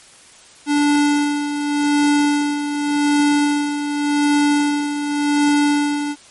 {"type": "tone with tremolo", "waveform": "square", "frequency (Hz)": 291.4, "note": "D4", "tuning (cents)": -13, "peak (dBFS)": -13, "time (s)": [0.66, 6.16], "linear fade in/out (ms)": 50, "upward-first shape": "sine", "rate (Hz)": 0.87, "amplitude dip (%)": 60, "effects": ["white hiss -45 dBFS RMS until 6.3 s", "MP3 48 kbps"]}